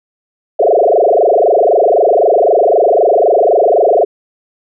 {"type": "tone with frequency modulation", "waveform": "sine", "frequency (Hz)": 554.4, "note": "C#5", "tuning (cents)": 0, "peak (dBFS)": -6, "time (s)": [0.59, 4.05], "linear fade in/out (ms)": 10, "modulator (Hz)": 23.9, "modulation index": 6.6, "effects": []}